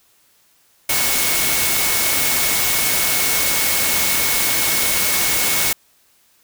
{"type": "tone in noise", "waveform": "sine", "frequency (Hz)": 2200, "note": "C#7", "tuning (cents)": -14, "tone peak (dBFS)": -26, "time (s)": [0.89, 5.73], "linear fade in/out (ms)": 5, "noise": "white", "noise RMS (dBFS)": -18, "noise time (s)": [0.89, 5.73], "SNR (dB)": -11, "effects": ["white hiss -57 dBFS RMS until 6.43 s"]}